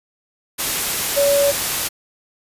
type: tone in noise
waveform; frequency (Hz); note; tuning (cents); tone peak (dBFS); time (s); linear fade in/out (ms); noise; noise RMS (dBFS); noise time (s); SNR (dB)
sine; 566; C#5; +36; -13; 1.16-1.52; 20; white; -21; 0.58-1.89; +5
effects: resampled to 32000 Hz